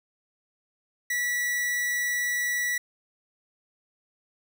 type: tone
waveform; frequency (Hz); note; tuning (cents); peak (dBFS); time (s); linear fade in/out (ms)
45% pulse; 1947; B6; -25; -25; 1.1-2.78; 5
effects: none